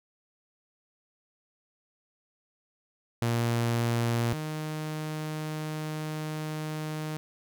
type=tone pair in turn; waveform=sawtooth; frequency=117.5 / 154.64 Hz; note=A#2 / D#3; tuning=+14 / -10 cents; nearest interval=perfect fourth; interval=476 cents; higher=second; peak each=-21 / -28 dBFS; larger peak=first; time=3.22-4.33 / 4.33-7.17 s; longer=second; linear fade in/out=0 ms; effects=none